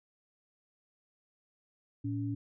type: tone pair together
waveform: sine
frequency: 112.7 / 284 Hz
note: A2 / C#4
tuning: +42 / +42 cents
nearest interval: octave + major third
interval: 1600 cents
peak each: -34 / -35 dBFS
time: 2.04-2.35 s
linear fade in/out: 10 ms
effects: none